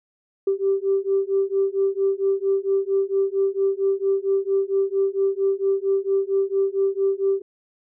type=beating tone pair; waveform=sine; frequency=388.7 / 393.1 Hz; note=G4 / G4; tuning=-15 / +5 cents; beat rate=4.4 Hz; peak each=-21 dBFS; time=0.47-7.42 s; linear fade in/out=5 ms; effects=tanh soft clip ceiling -11 dBFS